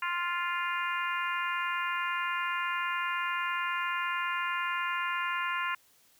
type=harmonic tone; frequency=349.2 Hz; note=F4; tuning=in tune; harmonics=3 / 4 / 5 / 6 / 7 / 8; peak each=-33 / -35 / -37 / -39 / -40 / -41 dBFS; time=0.02-5.75 s; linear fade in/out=5 ms; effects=white hiss -64 dBFS RMS until 6.19 s